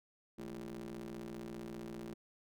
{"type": "ring-modulated tone", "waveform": "30% pulse", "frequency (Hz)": 60.1, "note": "B1", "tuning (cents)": -46, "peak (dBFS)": -38, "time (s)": [0.38, 2.14], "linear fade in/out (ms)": 10, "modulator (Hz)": 278, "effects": []}